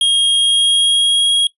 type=tone with pitch glide; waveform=square; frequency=3255 to 3291 Hz; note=G#7 to G#7; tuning=-36 to -16 cents; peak=-11 dBFS; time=0.01-1.47 s; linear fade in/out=2 ms; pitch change=+20 cents; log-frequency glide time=0.36-1.31 s; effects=noise-tail reverb RT60 0.1 s tail -19 dB re dry + resampled to 32000 Hz